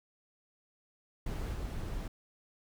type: noise with level steps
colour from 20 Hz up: brown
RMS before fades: -36 / -38 dBFS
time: 1.26-2.08 s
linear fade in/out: 5 ms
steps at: 1.53 s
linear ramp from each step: 10 ms
effects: none